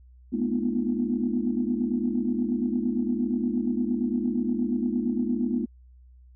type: tone cluster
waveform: sine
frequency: 211.1 / 240.6 / 249.2 / 300.5 / 341.9 Hz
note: G#3 / B3 / B3 / D4 / F4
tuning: +29 / -45 / +16 / +40 / -37 cents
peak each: -30 / -26 / -30 / -34 / -33 dBFS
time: 0.32-5.66 s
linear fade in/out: 20 ms
effects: tanh soft clip ceiling -12 dBFS + added 62 Hz sine -49 dBFS peak until 6.35 s